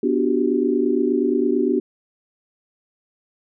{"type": "chord", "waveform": "sine", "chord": "G major seventh", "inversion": "first", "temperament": "equal with one note detuned", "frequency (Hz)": [246.9, 293.7, 363.4, 392], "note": ["B3", "D4", "F#4", "G4"], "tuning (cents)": [0, 0, -31, 0], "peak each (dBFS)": -22, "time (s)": [0.03, 1.8], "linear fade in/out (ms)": 5, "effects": []}